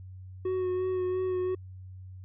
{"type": "tone with vibrato", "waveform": "triangle", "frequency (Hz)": 368.9, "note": "F#4", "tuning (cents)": -5, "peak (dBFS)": -25, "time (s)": [0.45, 1.55], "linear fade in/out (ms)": 5, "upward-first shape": "sine", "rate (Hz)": 2.9, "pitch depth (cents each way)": 19, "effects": ["added 93 Hz sine -42 dBFS peak until 2.24 s", "resampled to 8000 Hz"]}